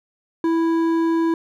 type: tone with hard clipping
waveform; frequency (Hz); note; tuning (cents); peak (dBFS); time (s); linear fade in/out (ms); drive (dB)
triangle; 329.6; E4; 0; -18; 0.44-1.34; 2; 12
effects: none